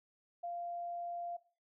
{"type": "tone", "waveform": "sine", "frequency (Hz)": 694, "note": "F5", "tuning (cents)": -11, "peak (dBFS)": -38, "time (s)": [0.43, 1.37], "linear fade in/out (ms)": 10, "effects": ["noise-tail reverb RT60 0.4 s tail -19 dB re dry"]}